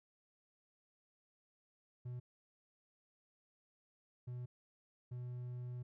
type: tone bursts at uneven times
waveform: triangle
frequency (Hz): 123.47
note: B2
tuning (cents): 0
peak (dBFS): -40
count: 3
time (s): 2.05-2.2 / 4.27-4.46 / 5.11-5.83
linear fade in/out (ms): 10
effects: none